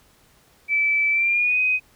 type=tone with pitch glide; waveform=sine; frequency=2314 to 2509 Hz; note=D7 to D#7; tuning=-26 to +14 cents; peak=-17 dBFS; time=0.68-1.8 s; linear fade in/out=50 ms; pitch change=+140 cents; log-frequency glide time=1.11-1.6 s; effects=pink hiss -57 dBFS RMS until 1.95 s